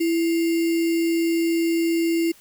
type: tone with sample-and-hold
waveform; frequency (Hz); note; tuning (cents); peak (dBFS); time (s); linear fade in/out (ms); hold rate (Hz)
sine; 332.6; E4; +16; -18; 0-2.32; 10; 2450
effects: white hiss -52 dBFS RMS until 2.4 s